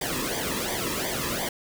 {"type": "noise with flanger", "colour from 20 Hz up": "pink", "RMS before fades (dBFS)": -29, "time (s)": [0.01, 1.49], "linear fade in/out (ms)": 5, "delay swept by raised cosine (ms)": [0.73, 1.39], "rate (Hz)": 2.8, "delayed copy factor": -0.8, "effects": []}